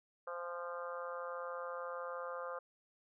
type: harmonic tone with a mistuned harmonic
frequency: 173.9 Hz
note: F3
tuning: 7 cents flat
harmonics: 3 / 4 / 5 / 6 / 7 / 8 / 9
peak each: -43 / -53 / -54 / -49 / -46 / -51 / -56 dBFS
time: 0.27-2.59 s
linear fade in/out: 5 ms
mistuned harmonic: 5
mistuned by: -30 cents
effects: none